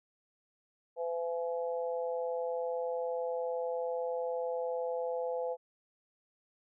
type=harmonic tone; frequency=168.8 Hz; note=E3; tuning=41 cents sharp; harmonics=3 / 4 / 5; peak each=-33 / -40 / -42 dBFS; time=0.96-5.57 s; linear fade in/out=50 ms; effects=none